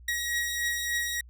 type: beating tone pair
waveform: sawtooth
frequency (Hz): 1900 / 1903.4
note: A#6 / A#6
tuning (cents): +33 / +36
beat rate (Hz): 3.4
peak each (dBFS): -25 / -32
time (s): 0.08-1.21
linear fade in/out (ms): 5
effects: added 60 Hz sine -47 dBFS peak until 1.29 s